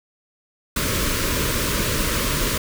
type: band-stop noise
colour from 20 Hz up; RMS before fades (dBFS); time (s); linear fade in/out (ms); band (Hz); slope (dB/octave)
pink; -22; 0.76-2.58; 5; 630 to 950; 96
effects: none